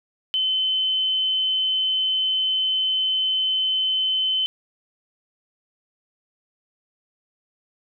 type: tone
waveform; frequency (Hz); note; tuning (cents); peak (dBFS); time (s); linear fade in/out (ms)
sine; 3056; G7; -45; -19; 0.34-4.46; 0
effects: none